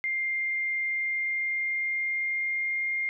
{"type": "tone with pitch glide", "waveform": "sine", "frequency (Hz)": [2106, 2119], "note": ["C7", "C7"], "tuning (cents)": [11, 21], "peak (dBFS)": -26, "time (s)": [0.04, 3.09], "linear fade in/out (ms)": 0, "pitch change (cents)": 10, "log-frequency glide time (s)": [0.87, 2.89], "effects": []}